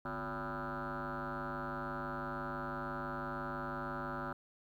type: tone with frequency modulation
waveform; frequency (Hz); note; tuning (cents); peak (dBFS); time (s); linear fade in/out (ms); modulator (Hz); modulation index
sine; 784; G5; 0; -36; 0.05-4.33; 5; 106; 6.5
effects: tanh soft clip ceiling -34 dBFS + 12-bit